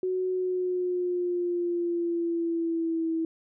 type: tone with pitch glide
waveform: sine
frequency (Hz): 370 to 325.8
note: F#4 to E4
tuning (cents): 0 to -20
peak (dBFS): -25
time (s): 0.03-3.25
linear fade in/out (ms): 2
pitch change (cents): -220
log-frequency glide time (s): 0.3-3.1
effects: none